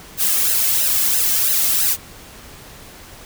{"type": "noise with flanger", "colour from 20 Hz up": "blue", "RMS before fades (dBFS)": -17, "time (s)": [0.17, 1.97], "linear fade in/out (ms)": 50, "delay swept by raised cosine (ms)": [0.86, 2.16], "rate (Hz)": 3, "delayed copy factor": -0.9, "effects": ["pink hiss -40 dBFS RMS until 3.25 s"]}